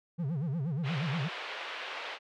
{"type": "tone with vibrato", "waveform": "triangle", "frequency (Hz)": 151.5, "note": "D#3", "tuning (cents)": -46, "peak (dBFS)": -28, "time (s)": [0.18, 1.29], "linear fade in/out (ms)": 20, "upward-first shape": "sine", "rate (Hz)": 8.4, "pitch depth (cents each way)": 260}
{"type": "band-pass noise", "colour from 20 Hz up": "white", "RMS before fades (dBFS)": -40, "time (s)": [0.83, 2.19], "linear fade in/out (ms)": 50, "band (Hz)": [430, 3200], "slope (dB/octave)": 24}
{"effects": []}